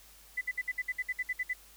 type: tone bursts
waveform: sine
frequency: 2000 Hz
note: B6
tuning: 21 cents sharp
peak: -29 dBFS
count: 12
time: 0.37-1.535 s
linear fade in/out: 10 ms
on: 43 ms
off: 59 ms
effects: added 50 Hz sine -61 dBFS peak until 1.76 s + white hiss -57 dBFS RMS until 1.76 s